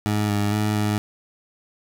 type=tone with pitch steps; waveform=20% pulse; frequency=105.1 / 102.9 / 106 / 105 Hz; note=G#2 / G#2 / G#2 / G#2; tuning=+21 / -16 / +36 / +19 cents; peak=-15 dBFS; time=0.06-0.98 s; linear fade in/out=0 ms; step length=230 ms; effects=none